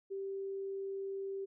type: tone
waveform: sine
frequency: 390.5 Hz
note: G4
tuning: 7 cents flat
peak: -37 dBFS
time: 0.1-1.46 s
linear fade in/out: 20 ms
effects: none